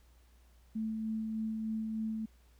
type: tone with tremolo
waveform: sine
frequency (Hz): 220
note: A3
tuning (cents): 0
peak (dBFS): -32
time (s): 0.75-2.26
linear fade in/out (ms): 10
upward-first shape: sine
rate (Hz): 3.3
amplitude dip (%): 25
effects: added 60 Hz sine -60 dBFS peak until 2.59 s + pink hiss -70 dBFS RMS until 2.59 s